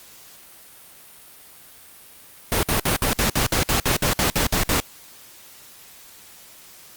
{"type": "noise bursts", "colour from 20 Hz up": "pink", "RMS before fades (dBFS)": -20, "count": 14, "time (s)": [2.52, 4.801], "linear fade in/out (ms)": 0, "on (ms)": 110, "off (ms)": 57, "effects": ["white hiss -46 dBFS RMS until 6.96 s", "Opus 48 kbps"]}